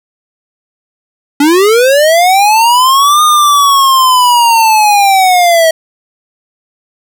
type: linear two-way sweep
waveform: square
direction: up then down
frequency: 278 to 1229 to 638 Hz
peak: -5 dBFS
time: 1.4-5.71 s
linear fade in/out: 5 ms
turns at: 3.23 s
effects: none